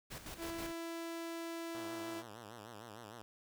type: noise with tremolo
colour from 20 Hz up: pink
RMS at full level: -46 dBFS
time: 0.1-0.73 s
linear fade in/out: 20 ms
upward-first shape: square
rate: 6.2 Hz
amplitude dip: 60%
type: tone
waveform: sawtooth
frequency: 333.2 Hz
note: E4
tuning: 19 cents sharp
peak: -37 dBFS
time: 0.37-2.24 s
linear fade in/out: 50 ms
type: tone with vibrato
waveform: 5% pulse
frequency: 110.9 Hz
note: A2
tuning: 14 cents sharp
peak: -38 dBFS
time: 1.75-3.22 s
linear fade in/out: 0 ms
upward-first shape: sine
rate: 6.6 Hz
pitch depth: 150 cents each way
effects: none